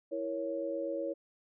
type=chord; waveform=sine; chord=A# diminished; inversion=second; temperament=equal; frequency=329.6 / 466.2 / 554.4 Hz; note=E4 / A#4 / C#5; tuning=0 / 0 / 0 cents; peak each=-38 / -40 / -35 dBFS; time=0.11-1.14 s; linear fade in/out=20 ms; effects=none